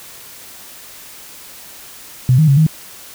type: tone with pitch steps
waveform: sine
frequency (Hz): 127.1 / 156.6 / 138.2 / 157.2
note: C3 / D#3 / C#3 / D#3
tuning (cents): -50 / +11 / -5 / +18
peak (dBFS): -7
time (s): 2.29-2.666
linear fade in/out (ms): 2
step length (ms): 94
effects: white hiss -37 dBFS RMS until 3.14 s